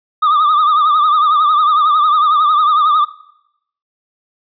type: tone with vibrato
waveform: triangle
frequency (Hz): 1214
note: D#6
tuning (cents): -43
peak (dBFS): -7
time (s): 0.22-3.05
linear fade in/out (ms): 10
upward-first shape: triangle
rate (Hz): 11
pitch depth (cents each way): 98
effects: noise-tail reverb RT60 0.8 s tail -19 dB re dry + resampled to 11025 Hz